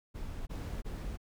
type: noise bursts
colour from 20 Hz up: brown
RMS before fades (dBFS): -39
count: 3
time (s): 0.14-1.174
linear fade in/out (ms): 20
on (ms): 330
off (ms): 22
effects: none

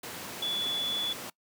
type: tone in noise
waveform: sine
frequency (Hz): 3433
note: A7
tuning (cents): -43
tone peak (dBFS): -29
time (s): 0.42-1.13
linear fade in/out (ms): 5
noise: pink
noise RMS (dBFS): -39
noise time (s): 0.03-1.3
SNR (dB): +7
effects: noise-tail reverb RT60 0.1 s tail -22 dB re dry + high-pass 200 Hz 12 dB/octave

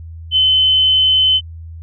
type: tone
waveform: sine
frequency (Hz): 3050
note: G7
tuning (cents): -48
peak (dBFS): -9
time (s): 0.31-1.41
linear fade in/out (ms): 50
effects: added 82 Hz sine -29 dBFS peak until 1.82 s

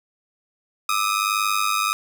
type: ring-modulated tone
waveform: sawtooth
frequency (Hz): 1246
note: D#6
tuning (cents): +2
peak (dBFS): -13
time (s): 0.89-1.93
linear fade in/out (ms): 0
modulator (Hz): 50.7
effects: none

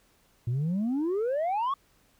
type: exponential sweep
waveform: sine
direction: up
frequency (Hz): 113.5 to 1147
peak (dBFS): -23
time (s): 0.47-1.74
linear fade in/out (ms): 5
effects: tanh soft clip ceiling -24 dBFS + pink hiss -65 dBFS RMS until 2.19 s

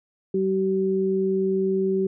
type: tone pair together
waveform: sine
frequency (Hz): 191.3 / 381.8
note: G3 / G4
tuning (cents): -42 / -46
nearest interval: octave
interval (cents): 1196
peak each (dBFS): -25 / -21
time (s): 0.34-2.07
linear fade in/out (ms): 5
effects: none

